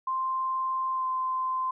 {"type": "tone with pitch glide", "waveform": "sine", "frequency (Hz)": [1046.5, 1036.3], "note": ["C6", "C6"], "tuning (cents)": [0, -17], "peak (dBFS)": -26, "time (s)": [0.07, 1.71], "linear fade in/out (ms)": 5, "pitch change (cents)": -17, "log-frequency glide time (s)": [0.92, 1.06], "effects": []}